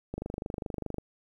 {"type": "click train", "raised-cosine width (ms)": 2, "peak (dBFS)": -21, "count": 22, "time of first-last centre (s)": [0.14, 0.983], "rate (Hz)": 24.9, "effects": ["10-bit"]}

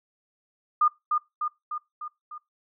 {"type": "tone with echo", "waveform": "sine", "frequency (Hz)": 1216, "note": "D#6", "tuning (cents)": -40, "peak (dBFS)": -17, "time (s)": [0.81, 0.88], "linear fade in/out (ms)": 5, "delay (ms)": 300, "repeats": 5, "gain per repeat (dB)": -4, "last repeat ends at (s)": 2.38, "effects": ["noise-tail reverb RT60 0.2 s tail -20 dB re dry"]}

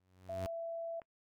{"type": "tone with exponential growth", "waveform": "sawtooth", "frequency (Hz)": 92.5, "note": "F#2", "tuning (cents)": 0, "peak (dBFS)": -33, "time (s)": [0, 0.46], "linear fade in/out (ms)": 0, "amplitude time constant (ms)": 99}
{"type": "tone", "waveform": "sine", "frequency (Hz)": 667, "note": "E5", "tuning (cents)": 20, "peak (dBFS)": -38, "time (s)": [0.29, 1], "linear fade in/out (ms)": 5}
{"type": "click", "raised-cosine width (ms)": 0.5, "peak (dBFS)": -38, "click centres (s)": 1.018}
{"effects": ["noise-tail reverb RT60 0.1 s tail -26 dB re dry"]}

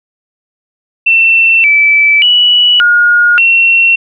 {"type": "tone with pitch steps", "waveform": "sine", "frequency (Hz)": [2688, 2312, 2943, 1432, 2720], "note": ["E7", "D7", "F#7", "F6", "F7"], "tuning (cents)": [33, -28, -10, 43, -46], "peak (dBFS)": -4, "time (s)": [1.06, 3.96], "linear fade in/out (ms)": 10, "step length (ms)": 580, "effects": []}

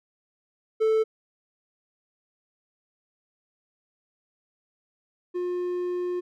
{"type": "tone pair in turn", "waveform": "triangle", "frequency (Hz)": [440, 356.9], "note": ["A4", "F4"], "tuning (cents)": [0, 38], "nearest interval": "major third", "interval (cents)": 362, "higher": "first", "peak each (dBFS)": [-17, -24], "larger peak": "first", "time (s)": [[0.8, 1.04], [5.34, 6.21]], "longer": "second", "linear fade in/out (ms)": 20, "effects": []}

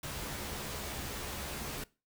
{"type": "noise with comb filter", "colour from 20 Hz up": "pink", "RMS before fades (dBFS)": -40, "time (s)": [0.03, 1.84], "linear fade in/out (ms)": 5, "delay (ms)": 14, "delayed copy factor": 0.5, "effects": ["noise-tail reverb RT60 0.3 s tail -21 dB re dry"]}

